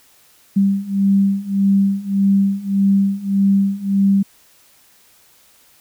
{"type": "beating tone pair", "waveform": "sine", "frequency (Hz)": [196, 197.7], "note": ["G3", "G3"], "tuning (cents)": [0, 15], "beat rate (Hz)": 1.7, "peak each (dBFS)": [-17, -15], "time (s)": [0.56, 4.23], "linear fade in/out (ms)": 10, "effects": ["white hiss -52 dBFS RMS until 5.8 s"]}